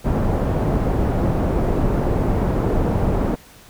pink low-pass noise, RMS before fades -19 dBFS, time 0.04-3.36 s, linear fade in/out 20 ms, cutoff 670 Hz, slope 12 dB/octave, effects pink hiss -46 dBFS RMS until 3.69 s

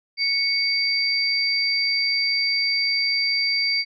sine tone pair together, 2217 / 4676 Hz, C#7 / D8, 0 / -8 cents, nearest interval octave + minor second, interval 1292 cents, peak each -23 / -21 dBFS, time 0.17-3.85 s, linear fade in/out 50 ms, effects none

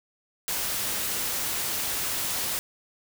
white noise, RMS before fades -29 dBFS, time 0.48-2.59 s, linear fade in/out 0 ms, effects none

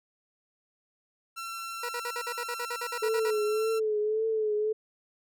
sawtooth tone, 1352 Hz, E6, 43 cents sharp, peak -32 dBFS, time 1.36-3.8 s, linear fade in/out 20 ms
15% pulse tone bursts, 481 Hz, B4, 46 cents flat, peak -26 dBFS, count 14, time 1.83-3.307 s, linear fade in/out 5 ms, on 60 ms, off 49 ms
sine tone with vibrato, 433 Hz, A4, 28 cents flat, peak -25 dBFS, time 3.02-4.73 s, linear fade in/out 10 ms, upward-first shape triangle, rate 1.8 Hz, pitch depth 60 cents each way
effects none

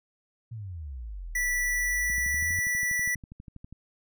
sine exponential two-way sweep, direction down then up, 119.9 to 30.15 to 94.5 Hz, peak -35 dBFS, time 0.51-2.6 s, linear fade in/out 10 ms, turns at 1.51 s
square tone, 1962 Hz, B6, 12 cents flat, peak -26 dBFS, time 1.35-3.15 s, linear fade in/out 5 ms
click train, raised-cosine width 5 ms, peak -31 dBFS, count 21, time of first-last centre 2.1-3.726 s, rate 12.3 Hz
effects none

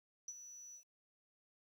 sine tone with ADSR envelope, 5920 Hz, F#8, in tune, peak -40 dBFS, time 0.28-0.84 s, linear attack 3 ms, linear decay 44 ms, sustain -11 dB, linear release 91 ms, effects tanh soft clip ceiling -39 dBFS + 12-bit

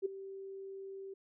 sine tone with ADSR envelope, 388.5 Hz, G4, 16 cents flat, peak -28 dBFS, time 0.02-1.14 s, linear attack 35 ms, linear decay 10 ms, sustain -15 dB, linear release 8 ms, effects none

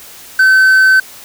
triangle tone with quantisation, 1532 Hz, G6, 40 cents flat, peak -3 dBFS, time 0.39-1 s, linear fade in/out 5 ms, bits 5, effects white hiss -35 dBFS RMS until 1.24 s

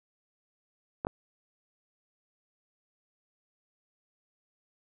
clicks, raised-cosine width 1 ms, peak -17 dBFS, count 2, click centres 1.049 / 1.069 s, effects none

